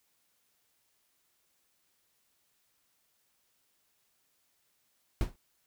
brown noise with exponential decay, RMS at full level -25 dBFS, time 5.21-5.36 s, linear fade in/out 0 ms, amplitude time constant 32 ms, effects white hiss -74 dBFS RMS until 5.66 s

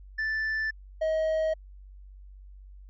triangle tone pair in turn, 1760 / 633.5 Hz, A6 / D#5, 0 / +31 cents, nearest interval octave + tritone, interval 1769 cents, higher first, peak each -25 / -22 dBFS, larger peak second, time 0.18-0.71 / 1.01-1.54 s, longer neither, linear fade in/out 10 ms, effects added 48 Hz sine -45 dBFS peak until 2.89 s + resampled to 16000 Hz

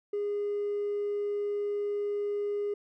sine tone with hard clipping, 410.3 Hz, G#4, 21 cents flat, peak -29 dBFS, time 0.13-2.74 s, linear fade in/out 5 ms, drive 1 dB, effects none

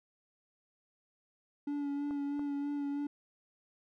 triangle tone with vibrato, 286 Hz, D4, 46 cents flat, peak -31 dBFS, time 1.67-3.07 s, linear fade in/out 5 ms, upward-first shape sine, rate 3.1 Hz, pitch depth 21 cents each way
clicks, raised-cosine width 1 ms, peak -34 dBFS, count 2, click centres 2.109 / 2.394 s
effects none

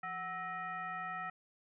sine tone with frequency modulation, 1309 Hz, E6, 13 cents flat, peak -38 dBFS, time 0.03-1.3 s, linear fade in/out 5 ms, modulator 569 Hz, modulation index 1.2, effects none

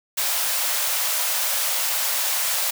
white high-pass noise, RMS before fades -23 dBFS, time 0.17-2.71 s, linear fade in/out 10 ms, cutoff 510 Hz, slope 96 dB/octave, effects none

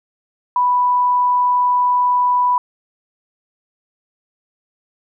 sine tone, 987.8 Hz, B5, in tune, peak -12 dBFS, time 0.56-2.58 s, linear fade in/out 2 ms, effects none

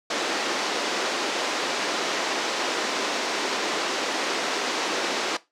pink band-pass noise, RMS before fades -27 dBFS, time 0.1-5.37 s, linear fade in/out 5 ms, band 300 to 6300 Hz, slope 24 dB/octave, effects noise-tail reverb RT60 0.2 s tail -17 dB re dry

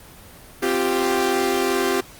sawtooth chord, C suspended fourth, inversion none, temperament equal, 261.6 / 349.2 / 392 Hz, C4 / F4 / G4, 0 / 0 / 0 cents, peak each -22 / -20 / -17 dBFS, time 0.62-2.01 s, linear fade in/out 10 ms, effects pink hiss -44 dBFS RMS until 2.19 s + Opus 24 kbps

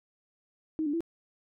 sine tone with pitch steps, 314.6 / 290.7 / 333.5 Hz, D#4 / D4 / E4, +19 / -18 / +20 cents, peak -27 dBFS, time 0.79-1.006 s, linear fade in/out 0 ms, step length 72 ms, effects none

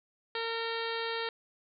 harmonic tone with a mistuned harmonic, 457.3 Hz, A#4, 33 cents flat, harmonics 1 / 2 / 3 / 4 / 5 / 6 / 7 / 8 / 9 / 10, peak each -36 / -40 / -41 / -40 / -45 / -46 / -43 / -43 / -46 / -47 dBFS, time 0.35-1.29 s, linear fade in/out 2 ms, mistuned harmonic 8, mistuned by +44 cents, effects none

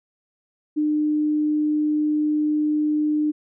sine tone, 302 Hz, D4, 48 cents sharp, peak -18 dBFS, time 0.76-3.32 s, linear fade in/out 20 ms, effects none

